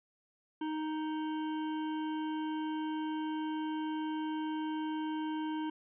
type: harmonic tone with a mistuned harmonic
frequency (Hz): 311.1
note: D#4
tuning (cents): 0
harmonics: 1 / 3 / 5 / 7 / 9 / 10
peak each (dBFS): -34 / -41 / -50 / -59 / -57 / -53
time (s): 0.61-5.7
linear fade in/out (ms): 5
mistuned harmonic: 7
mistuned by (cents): +43
effects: none

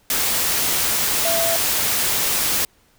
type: tone in noise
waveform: sine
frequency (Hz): 667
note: E5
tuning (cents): +20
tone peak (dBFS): -21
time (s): 1.25-1.56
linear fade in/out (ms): 2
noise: white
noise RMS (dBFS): -20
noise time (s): 0.1-2.65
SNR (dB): -4
effects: pink hiss -58 dBFS RMS until 2.98 s

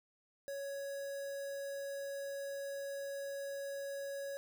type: tone with notch filter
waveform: square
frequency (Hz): 556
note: C#5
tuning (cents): +5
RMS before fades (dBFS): -42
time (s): 0.48-4.37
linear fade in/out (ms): 0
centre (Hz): 2900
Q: 1.3
effects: none

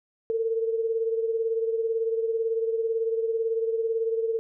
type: beating tone pair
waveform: sine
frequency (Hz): 450 / 468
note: A4 / A#4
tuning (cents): +39 / +7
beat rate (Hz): 18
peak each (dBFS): -24 / -32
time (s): 0.3-4.39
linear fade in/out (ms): 0
effects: none

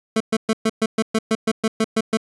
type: tone bursts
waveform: 25% pulse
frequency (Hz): 221.1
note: A3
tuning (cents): +9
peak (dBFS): -12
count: 13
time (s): 0.16-2.172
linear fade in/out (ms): 5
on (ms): 44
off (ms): 120
effects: resampled to 24000 Hz

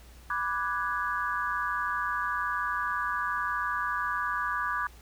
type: chord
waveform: sine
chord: G# half-diminished seventh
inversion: first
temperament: equal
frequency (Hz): 987.8 / 1174.7 / 1480 / 1661.2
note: B5 / D6 / F#6 / G#6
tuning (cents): 0 / 0 / 0 / 0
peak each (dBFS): -35 / -31 / -35 / -33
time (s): 0.3-4.87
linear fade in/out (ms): 2
effects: added 60 Hz sine -50 dBFS peak until 5.01 s + pink hiss -56 dBFS RMS until 5.01 s

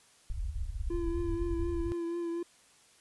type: low-pass noise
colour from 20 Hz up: pink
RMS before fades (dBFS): -35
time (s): 0.3-1.92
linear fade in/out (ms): 0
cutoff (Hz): 100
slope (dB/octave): 96
type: tone with vibrato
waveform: triangle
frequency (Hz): 340.6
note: F4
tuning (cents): -43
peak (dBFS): -30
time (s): 0.9-2.43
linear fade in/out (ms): 5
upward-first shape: triangle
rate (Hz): 4.1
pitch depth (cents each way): 31
effects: white hiss -62 dBFS RMS until 3 s + resampled to 24000 Hz

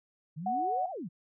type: exponential two-way sweep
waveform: sine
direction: up then down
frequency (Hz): 144.9 to 792 to 144.9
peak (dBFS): -36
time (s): 0.36-1.09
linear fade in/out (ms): 20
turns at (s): 0.91
type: tone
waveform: sine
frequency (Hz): 740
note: F#5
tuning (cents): 0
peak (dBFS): -28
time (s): 0.46-0.86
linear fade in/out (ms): 5
effects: none

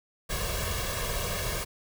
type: noise with comb filter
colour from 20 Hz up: pink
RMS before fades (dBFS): -31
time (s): 0.29-1.65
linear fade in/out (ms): 20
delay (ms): 1.8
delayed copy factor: +0.8
effects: none

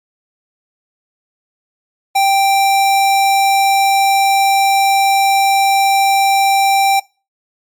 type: tone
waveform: square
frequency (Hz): 785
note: G5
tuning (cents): +2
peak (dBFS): -10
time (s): 2.15-7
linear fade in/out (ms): 10
effects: noise-tail reverb RT60 0.3 s tail -22 dB re dry + MP3 64 kbps

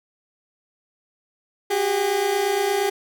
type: tone pair together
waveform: 30% pulse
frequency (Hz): 375.5 / 404.1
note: F#4 / G#4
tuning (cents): +26 / -47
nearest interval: minor second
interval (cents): 127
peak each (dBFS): -23 / -18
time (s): 1.7-2.9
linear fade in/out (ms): 10
effects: none

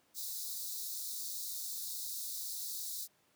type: high-pass noise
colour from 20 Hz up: white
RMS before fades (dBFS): -41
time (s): 0.14-3.08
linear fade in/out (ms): 50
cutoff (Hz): 3700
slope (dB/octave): 96
effects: pink hiss -71 dBFS RMS until 3.35 s + high-pass 150 Hz 12 dB/octave

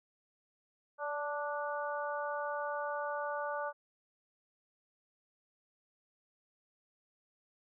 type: harmonic tone with a mistuned harmonic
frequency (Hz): 293.5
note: D4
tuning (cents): -1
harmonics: 2 / 3 / 4 / 5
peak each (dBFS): -38 / -40 / -41 / -42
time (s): 0.98-3.73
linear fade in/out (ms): 50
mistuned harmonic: 2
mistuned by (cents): -16
effects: none

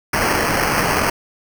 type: noise with sample-and-hold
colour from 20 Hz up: white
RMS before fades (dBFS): -18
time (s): 0.13-1.1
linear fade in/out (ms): 5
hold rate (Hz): 3675
effects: none

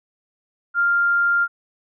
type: tone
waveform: sine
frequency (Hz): 1396.9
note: F6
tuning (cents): 0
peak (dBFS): -15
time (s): 0.74-1.48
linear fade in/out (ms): 50
effects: none

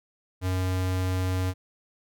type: tone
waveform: square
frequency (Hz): 92.5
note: F#2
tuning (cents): 0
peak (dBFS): -25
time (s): 0.41-1.54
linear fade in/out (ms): 50
effects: none

